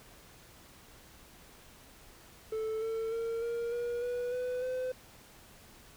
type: tone with pitch steps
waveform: triangle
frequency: 439.1 / 448.6 / 458.3 / 468.2 / 478.3 / 488.6 / 499.2 / 510 Hz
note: A4 / A4 / A#4 / A#4 / A#4 / B4 / B4 / C5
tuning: -4 / +34 / -29 / +8 / +44 / -19 / +19 / -44 cents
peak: -30 dBFS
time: 2.52-4.92 s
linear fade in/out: 5 ms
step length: 300 ms
effects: pink hiss -56 dBFS RMS until 5.96 s